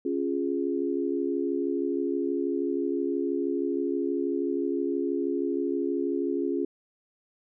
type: chord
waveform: sine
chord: Db major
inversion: none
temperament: equal with one note detuned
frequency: 276.4 / 349.2 / 415.3 Hz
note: Db4 / F4 / Ab4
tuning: -5 / 0 / 0 cents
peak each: -29 / -29 / -31 dBFS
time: 0.05-6.65 s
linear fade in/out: 5 ms
effects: none

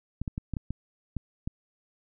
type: clicks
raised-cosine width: 5 ms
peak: -19 dBFS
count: 8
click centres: 0.216 / 0.278 / 0.379 / 0.537 / 0.568 / 0.706 / 1.167 / 1.475 s
effects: none

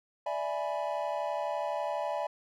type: chord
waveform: triangle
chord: E dominant seventh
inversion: third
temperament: equal with one note detuned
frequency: 587.3 / 659.3 / 835.9 / 987.8 Hz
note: D5 / E5 / G#5 / B5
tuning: 0 / 0 / +11 / 0 cents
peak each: -33 / -34 / -34 / -37 dBFS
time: 0.26-2.27 s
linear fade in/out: 5 ms
effects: none

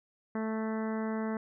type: harmonic tone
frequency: 220 Hz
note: A3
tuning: in tune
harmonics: 1 / 2 / 3 / 4 / 5 / 6 / 7 / 8 / 9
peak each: -32 / -38 / -42 / -44 / -46 / -48 / -49 / -50 / -51 dBFS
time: 0.35-1.37 s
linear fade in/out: 2 ms
effects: none

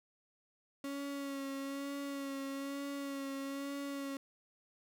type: tone with vibrato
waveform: 35% pulse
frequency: 277.2 Hz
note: C#4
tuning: in tune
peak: -37 dBFS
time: 0.84-4.17 s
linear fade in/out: 2 ms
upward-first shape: sine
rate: 1.1 Hz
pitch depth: 25 cents each way
effects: none

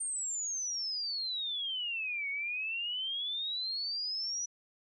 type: exponential two-way sweep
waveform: sine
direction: down then up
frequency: 8870 to 2205 to 5930 Hz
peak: -33 dBFS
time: 0-4.46 s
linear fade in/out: 10 ms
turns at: 2.29 s
effects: none

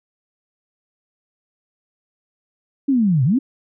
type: linear two-way sweep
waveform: sine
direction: down then up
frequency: 286.6 to 119 to 286.6 Hz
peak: -13 dBFS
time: 2.88-3.39 s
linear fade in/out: 10 ms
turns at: 3.24 s
effects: none

